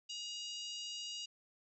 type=harmonic tone; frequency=954 Hz; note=A#5; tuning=40 cents sharp; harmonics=3 / 4 / 5 / 6 / 7 / 8; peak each=-44 / -51 / -48 / -54 / -53 / -57 dBFS; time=0.09-1.26 s; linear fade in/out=10 ms; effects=none